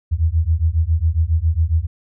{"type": "beating tone pair", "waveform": "sine", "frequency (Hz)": [77.78, 85.08], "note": ["D#2", "F2"], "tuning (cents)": [0, -45], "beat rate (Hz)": 7.3, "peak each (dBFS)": -17, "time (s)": [0.11, 1.87], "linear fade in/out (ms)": 20, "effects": []}